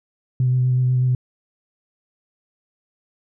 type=tone with vibrato; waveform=sine; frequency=126.8 Hz; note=B2; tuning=46 cents sharp; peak=-14 dBFS; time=0.4-1.15 s; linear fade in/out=2 ms; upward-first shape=square; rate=8.1 Hz; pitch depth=12 cents each way; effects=tanh soft clip ceiling -10 dBFS